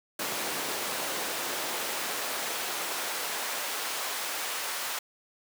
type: noise with high-pass filter sweep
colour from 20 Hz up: pink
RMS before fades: -33 dBFS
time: 0.19-4.99 s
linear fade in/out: 5 ms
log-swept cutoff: 350 to 850 Hz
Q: 0.71
effects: none